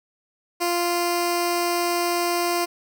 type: tone with notch filter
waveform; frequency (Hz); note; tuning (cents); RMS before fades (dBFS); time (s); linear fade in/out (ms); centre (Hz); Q
10% pulse; 347.8; F4; -7; -23; 0.6-2.66; 20; 1600; 1.4
effects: none